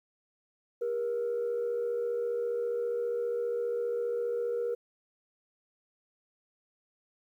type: tone pair together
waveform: sine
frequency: 400.2 / 475.1 Hz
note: G4 / A#4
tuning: +36 / +33 cents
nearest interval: minor third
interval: 297 cents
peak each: -36 / -28 dBFS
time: 0.81-4.75 s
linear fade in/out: 10 ms
effects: tanh soft clip ceiling -25 dBFS + 11-bit